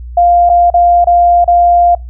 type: tone with dropouts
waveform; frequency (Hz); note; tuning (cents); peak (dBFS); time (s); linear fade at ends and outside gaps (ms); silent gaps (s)
sine; 698.5; F5; 0; -4; 0.17-1.95; 5; 0.493-0.497 / 0.702-0.74 / 1.044-1.07 / 1.444-1.477
effects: noise-tail reverb RT60 0.2 s tail -24 dB re dry + added 60 Hz sine -23 dBFS peak until 2.09 s